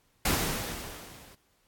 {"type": "noise with level ramp", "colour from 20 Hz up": "pink", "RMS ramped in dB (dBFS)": [-25, -54], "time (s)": [0.25, 1.35], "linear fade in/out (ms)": 5, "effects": ["pink hiss -69 dBFS RMS until 1.67 s", "AAC 64 kbps"]}